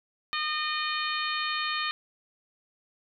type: harmonic tone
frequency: 611 Hz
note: D#5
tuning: 32 cents flat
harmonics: 2 / 3 / 4 / 5 / 6 / 7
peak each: -32 / -34 / -35 / -36 / -37 / -37 dBFS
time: 0.33-1.91 s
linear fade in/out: 0 ms
effects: none